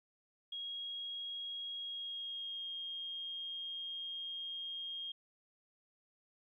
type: tone with pitch glide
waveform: sine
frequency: 3287 to 3236 Hz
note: G#7 to G#7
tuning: -19 to -46 cents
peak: -40 dBFS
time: 0.52-5.12 s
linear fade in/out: 5 ms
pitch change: -27 cents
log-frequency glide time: 1.78-2.7 s
effects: 13-bit